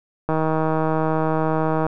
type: click train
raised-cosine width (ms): 1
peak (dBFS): -8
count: 250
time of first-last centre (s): 0.29-1.866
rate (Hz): 158
effects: none